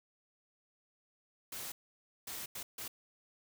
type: noise bursts at uneven times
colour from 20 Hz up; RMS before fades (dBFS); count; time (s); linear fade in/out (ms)
white; -43; 4; 1.52-1.72 / 2.27-2.46 / 2.55-2.63 / 2.78-2.88; 5
effects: none